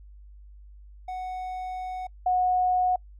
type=tone pair in turn; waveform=triangle / sine; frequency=740 / 731.1 Hz; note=F#5 / F#5; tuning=0 / -21 cents; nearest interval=unison; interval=21 cents; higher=first; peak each=-29 / -20 dBFS; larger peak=second; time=1.08-2.07 / 2.26-2.96 s; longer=first; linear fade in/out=5 ms; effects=noise-tail reverb RT60 0.1 s tail -26 dB re dry + added 50 Hz sine -45 dBFS peak until 3.19 s